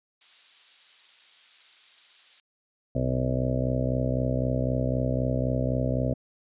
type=noise; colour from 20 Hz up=violet; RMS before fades=-39 dBFS; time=0.21-2.4 s; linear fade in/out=2 ms
type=harmonic tone; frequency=63.9 Hz; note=C2; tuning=40 cents flat; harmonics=1 / 2 / 3 / 4 / 5 / 6 / 7 / 8 / 9 / 10; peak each=-32 / -27 / -39 / -30 / -41 / -42 / -39 / -34 / -33 / -35 dBFS; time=2.95-6.14 s; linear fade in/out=5 ms
effects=resampled to 8000 Hz